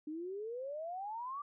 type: exponential sweep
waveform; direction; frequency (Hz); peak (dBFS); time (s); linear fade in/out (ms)
sine; up; 297.1 to 1181; -39; 0.07-1.42; 5
effects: none